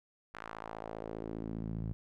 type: tone with band-pass filter sweep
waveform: sawtooth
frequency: 55 Hz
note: A1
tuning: in tune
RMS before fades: -41 dBFS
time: 0.34-1.93 s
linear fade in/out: 0 ms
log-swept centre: 1500 to 130 Hz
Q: 1.6
effects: none